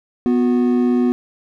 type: tone pair together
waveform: triangle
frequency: 246.9 / 363.5 Hz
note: B3 / F#4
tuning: 0 / -31 cents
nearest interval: perfect fifth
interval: 669 cents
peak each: -12 / -18 dBFS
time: 0.26-1.12 s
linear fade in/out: 0 ms
effects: none